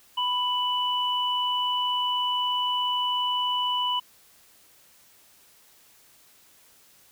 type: tone pair together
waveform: sine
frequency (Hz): 991.7 / 2974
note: B5 / F#7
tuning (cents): +7 / +8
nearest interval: octave + perfect fifth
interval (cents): 1901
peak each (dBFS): -26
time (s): 0.17-4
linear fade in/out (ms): 10
effects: white hiss -57 dBFS RMS until 7.11 s